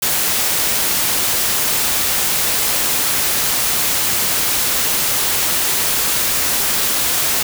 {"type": "noise", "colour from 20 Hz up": "white", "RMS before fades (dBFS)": -17, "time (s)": [0.02, 7.43], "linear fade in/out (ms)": 5, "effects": []}